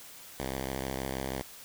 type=tone with vibrato; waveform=5% pulse; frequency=66.3 Hz; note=C2; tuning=23 cents sharp; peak=-22 dBFS; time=0.4-1.42 s; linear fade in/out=0 ms; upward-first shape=triangle; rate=14 Hz; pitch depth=76 cents each way; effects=white hiss -49 dBFS RMS until 1.64 s